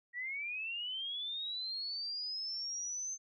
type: linear sweep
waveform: sine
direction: up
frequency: 1900 to 6290 Hz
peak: -37 dBFS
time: 0.13-3.18 s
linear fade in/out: 50 ms
effects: none